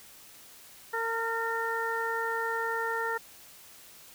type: harmonic tone with a mistuned harmonic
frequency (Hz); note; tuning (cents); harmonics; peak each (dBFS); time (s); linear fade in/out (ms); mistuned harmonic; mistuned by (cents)
455.5; A#4; -40; 1 / 2 / 3 / 4; -34 / -34 / -34 / -34; 0.93-3.18; 10; 3; +22
effects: white hiss -52 dBFS RMS until 4.14 s